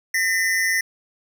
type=tone pair together; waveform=square; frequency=1826.9 / 2010 Hz; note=A#6 / B6; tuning=-35 / +30 cents; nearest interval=major second; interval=165 cents; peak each=-22 dBFS; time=0.14-0.81 s; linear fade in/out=5 ms; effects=none